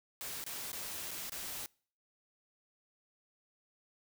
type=noise with dropouts; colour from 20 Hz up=white; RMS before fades=-42 dBFS; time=0.21-1.66 s; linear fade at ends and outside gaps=0 ms; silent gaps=0.44-0.464 / 0.717-0.73 / 1.108-1.113 / 1.296-1.32 s; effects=noise-tail reverb RT60 0.5 s tail -26 dB re dry